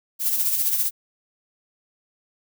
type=noise with tremolo; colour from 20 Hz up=violet; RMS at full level=-20 dBFS; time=0.19-0.91 s; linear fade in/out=50 ms; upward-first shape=sine; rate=15 Hz; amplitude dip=50%; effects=none